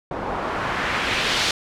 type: noise with low-pass filter sweep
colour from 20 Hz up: white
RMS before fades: -24 dBFS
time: 0.11-1.51 s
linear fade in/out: 2 ms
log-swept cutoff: 730 to 4300 Hz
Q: 1.2
effects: none